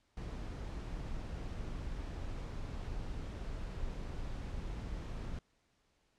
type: noise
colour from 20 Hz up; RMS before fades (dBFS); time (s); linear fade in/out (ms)
brown; -41; 0.17-5.39; 2
effects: pink hiss -75 dBFS RMS until 6.18 s + low-pass 7000 Hz 12 dB/octave